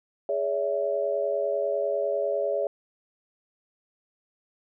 sine tone cluster, 415.8 / 566 / 656 Hz, G#4 / C#5 / E5, +2 / +36 / -9 cents, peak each -30 / -26 / -30 dBFS, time 0.29-2.67 s, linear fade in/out 2 ms, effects none

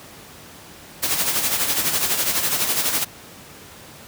white noise with tremolo, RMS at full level -19 dBFS, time 1.02-3.05 s, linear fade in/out 20 ms, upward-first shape sine, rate 12 Hz, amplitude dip 55%, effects pink hiss -42 dBFS RMS until 4.07 s + high-pass 80 Hz 12 dB/octave

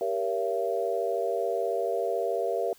sine chord, G diminished seventh, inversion none, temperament just, 392 / 470.4 / 564.5 / 677.4 Hz, G4 / Bb4 / Db5 / Fb5, 0 / +16 / +31 / +47 cents, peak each -32 / -30 / -33 / -30 dBFS, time 0.01-2.73 s, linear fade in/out 2 ms, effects white hiss -57 dBFS RMS until 2.78 s

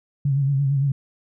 sine tone with vibrato, 138.59 Hz, C#3, in tune, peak -17 dBFS, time 0.25-0.92 s, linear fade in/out 5 ms, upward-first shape sine, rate 8.8 Hz, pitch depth 59 cents each way, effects none

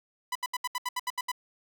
sawtooth tone bursts, 995 Hz, B5, 13 cents sharp, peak -25 dBFS, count 10, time 0.32-1.317 s, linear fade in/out 5 ms, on 34 ms, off 73 ms, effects none

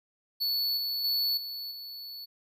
square tone with level steps, 4435 Hz, C#8, in tune, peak -27 / -30 / -26 / -36 / -40 dBFS, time 0.4-2.26 s, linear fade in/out 20 ms, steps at 0.77 / 1.04 / 1.37 / 1.71 s, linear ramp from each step 5 ms, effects none

